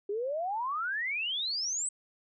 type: exponential sweep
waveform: sine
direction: up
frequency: 392 to 8280 Hz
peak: -30 dBFS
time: 0.09-1.89 s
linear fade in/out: 5 ms
effects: none